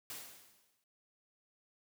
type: noise with exponential decay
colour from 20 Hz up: white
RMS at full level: -43 dBFS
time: 0.1-0.84 s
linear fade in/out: 1 ms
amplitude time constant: 160 ms
effects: high-pass 80 Hz 12 dB/octave